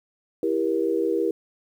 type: chord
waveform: sine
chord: E diminished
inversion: none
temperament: just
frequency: 329.6 / 395.6 / 474.7 Hz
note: E4 / G4 / Bb4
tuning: 0 / +16 / +31 cents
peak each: -25 dBFS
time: 0.43-1.31 s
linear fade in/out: 2 ms
effects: 9-bit